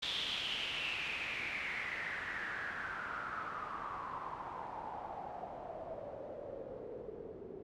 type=noise with low-pass filter sweep; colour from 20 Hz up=white; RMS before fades=-42 dBFS; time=0.02-7.63 s; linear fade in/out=10 ms; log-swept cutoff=3500 to 390 Hz; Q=6; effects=none